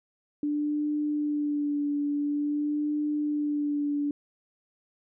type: tone with vibrato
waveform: sine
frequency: 293.7 Hz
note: D4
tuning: in tune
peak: -25 dBFS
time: 0.43-4.11 s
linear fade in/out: 2 ms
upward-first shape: sine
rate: 0.48 Hz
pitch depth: 25 cents each way
effects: none